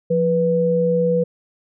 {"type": "tone pair together", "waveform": "sine", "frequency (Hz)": [173.7, 491.3], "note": ["F3", "B4"], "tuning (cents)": [-9, -9], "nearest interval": "octave + tritone", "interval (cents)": 1800, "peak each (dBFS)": [-20, -16], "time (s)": [0.1, 1.24], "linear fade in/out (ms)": 10, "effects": []}